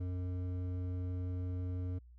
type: tone with hard clipping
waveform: sine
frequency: 90.6 Hz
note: F#2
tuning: 36 cents flat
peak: -37 dBFS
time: 0-1.99 s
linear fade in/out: 10 ms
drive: 10 dB
effects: added 60 Hz sine -54 dBFS peak until 2.18 s